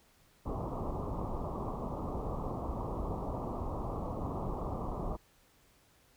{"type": "low-pass noise", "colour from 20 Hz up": "pink", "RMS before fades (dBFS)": -37, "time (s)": [0.45, 5.17], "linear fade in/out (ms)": 20, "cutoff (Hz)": 1200, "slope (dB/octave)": 96, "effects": ["pink hiss -66 dBFS RMS until 6.16 s"]}